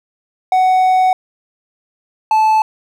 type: tone pair in turn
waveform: triangle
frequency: 745 / 871.6 Hz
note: F#5 / A5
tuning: +12 / -17 cents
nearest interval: minor third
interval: 271 cents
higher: second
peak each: -7 dBFS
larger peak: neither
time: 0.52-1.13 / 2.31-2.62 s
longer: first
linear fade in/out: 2 ms
effects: none